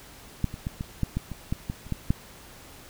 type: clicks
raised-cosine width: 5 ms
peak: -11 / -24 / -17 / -18 / -12 / -14 / -22 / -14 / -17 / -30 / -15 / -9 dBFS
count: 12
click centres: 0.443 / 0.541 / 0.669 / 0.809 / 1.033 / 1.17 / 1.317 / 1.525 / 1.699 / 1.867 / 1.923 / 2.105 s
effects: pink hiss -48 dBFS RMS until 2.89 s